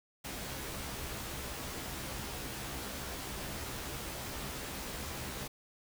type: noise with comb filter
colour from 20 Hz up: pink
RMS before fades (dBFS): -41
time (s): 0.24-5.48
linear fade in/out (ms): 10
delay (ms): 15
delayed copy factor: +0.6
effects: none